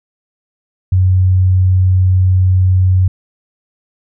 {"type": "tone", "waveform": "sine", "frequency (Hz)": 92.7, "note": "F#2", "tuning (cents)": 4, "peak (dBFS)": -7, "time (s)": [0.92, 3.08], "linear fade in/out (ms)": 5, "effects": []}